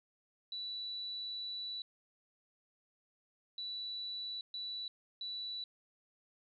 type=tone bursts at uneven times; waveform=sine; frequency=3951 Hz; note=B7; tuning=in tune; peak=-39 dBFS; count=4; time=0.52-1.82 / 3.58-4.41 / 4.54-4.88 / 5.21-5.64 s; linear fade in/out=2 ms; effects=none